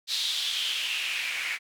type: noise with band-pass filter sweep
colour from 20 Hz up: white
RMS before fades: -30 dBFS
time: 0.07-1.59 s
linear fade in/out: 50 ms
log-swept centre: 4000 to 2100 Hz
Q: 4.6
effects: none